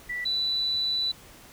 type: tone pair in turn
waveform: sine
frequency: 1963 / 3972 Hz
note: B6 / B7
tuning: -11 / +9 cents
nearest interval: octave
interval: 1220 cents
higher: second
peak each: -29 / -24 dBFS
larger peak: second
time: 0.09-0.25 / 0.25-1.12 s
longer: second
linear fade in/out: 10 ms
effects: pink hiss -50 dBFS RMS until 1.52 s